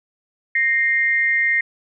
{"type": "tone pair together", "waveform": "sine", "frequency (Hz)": [1853, 2103], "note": ["A#6", "C7"], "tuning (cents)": [-11, 8], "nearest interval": "major second", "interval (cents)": 219, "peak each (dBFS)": -18, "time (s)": [0.55, 1.61], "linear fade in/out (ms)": 5, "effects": []}